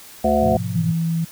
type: harmonic tone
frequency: 73.42 Hz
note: D2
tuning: in tune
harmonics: 1 / 3 / 5 / 7 / 9 / 10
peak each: -26 / -20 / -26 / -22 / -19 / -21 dBFS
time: 0.24-0.57 s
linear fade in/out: 5 ms
type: chord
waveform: sine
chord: F diminished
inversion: first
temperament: just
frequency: 104.77 / 125.72 / 174.61 Hz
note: Ab2 / Cb3 / F3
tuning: +16 / +31 / 0 cents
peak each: -26 / -27 / -27 dBFS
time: 0.42-0.92 s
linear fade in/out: 10 ms
type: tone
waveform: sine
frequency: 164.81 Hz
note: E3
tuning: in tune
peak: -18 dBFS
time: 0.75-1.25 s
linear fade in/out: 10 ms
effects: white hiss -42 dBFS RMS until 1.31 s